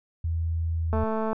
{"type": "tone with pitch glide", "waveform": "sine", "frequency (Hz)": [82.41, 81.79], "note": ["E2", "E2"], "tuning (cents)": [0, -13], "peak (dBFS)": -24, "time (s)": [0.24, 1.04], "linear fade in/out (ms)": 5, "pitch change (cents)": -13, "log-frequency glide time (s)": [0.73, 0.9]}
{"type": "click train", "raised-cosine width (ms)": 1, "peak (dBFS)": -16, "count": 89, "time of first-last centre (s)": [0.93, 1.33], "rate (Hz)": 220}
{"effects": []}